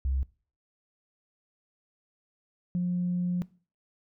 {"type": "tone pair in turn", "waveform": "sine", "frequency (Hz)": [66.6, 177.8], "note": ["C2", "F3"], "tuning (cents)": [31, 31], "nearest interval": "octave + perfect fourth", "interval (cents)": 1700, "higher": "second", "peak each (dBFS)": -24, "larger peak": "neither", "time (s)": [[0.05, 0.23], [2.75, 3.42]], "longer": "second", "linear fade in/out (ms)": 0, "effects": ["noise-tail reverb RT60 0.4 s tail -21 dB re dry", "tanh soft clip ceiling -21 dBFS"]}